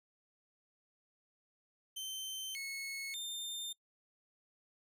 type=tone with pitch steps; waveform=sawtooth; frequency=3096 / 2190 / 3610 Hz; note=G7 / C#7 / A7; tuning=-22 / -22 / +44 cents; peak=-37 dBFS; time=1.96-3.73 s; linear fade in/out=10 ms; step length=590 ms; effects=noise-tail reverb RT60 0.1 s tail -23 dB re dry